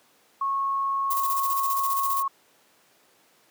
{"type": "tone", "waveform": "sine", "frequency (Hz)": 1096, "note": "C#6", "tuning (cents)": -20, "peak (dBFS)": -23, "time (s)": [0.41, 2.28], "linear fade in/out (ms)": 5}
{"type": "noise with tremolo", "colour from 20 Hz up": "violet", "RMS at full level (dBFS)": -29, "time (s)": [1.1, 2.23], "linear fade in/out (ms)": 10, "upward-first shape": "square", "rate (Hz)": 15, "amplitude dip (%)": 55}
{"effects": ["pink hiss -60 dBFS RMS until 3.5 s", "high-pass 300 Hz 12 dB/octave"]}